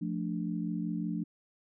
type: chord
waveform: sine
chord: D minor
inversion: first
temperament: equal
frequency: 174.61 / 220 / 293.7 Hz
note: F3 / A3 / D4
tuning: 0 / 0 / 0 cents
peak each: -34 / -36 / -37 dBFS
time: 0.01-1.24 s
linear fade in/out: 10 ms
effects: none